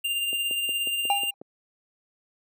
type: tone with tremolo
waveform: square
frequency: 2794 Hz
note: F7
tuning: in tune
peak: -24 dBFS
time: 0.04-1.31 s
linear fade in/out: 10 ms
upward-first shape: triangle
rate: 17 Hz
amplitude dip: 40%
type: click train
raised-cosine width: 2 ms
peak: -23 dBFS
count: 7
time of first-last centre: 0.33-1.415 s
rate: 5.53 Hz
type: tone with exponential decay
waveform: triangle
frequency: 804 Hz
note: G5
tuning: 44 cents sharp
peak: -16 dBFS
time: 1.1-1.34 s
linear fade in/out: 1 ms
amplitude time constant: 52 ms
effects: high-pass 300 Hz 12 dB/octave